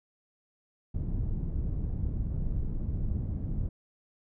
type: low-pass noise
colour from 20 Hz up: pink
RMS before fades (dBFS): -31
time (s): 0.94-3.69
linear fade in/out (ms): 5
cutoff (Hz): 150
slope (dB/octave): 12
effects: none